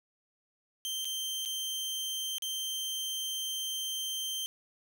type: tone with dropouts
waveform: sawtooth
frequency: 3136 Hz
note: G7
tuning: in tune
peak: -30 dBFS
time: 0.85-4.46 s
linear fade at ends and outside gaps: 0 ms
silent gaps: 1.046-1.053 / 1.451-1.458 / 2.383-2.422 s
effects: none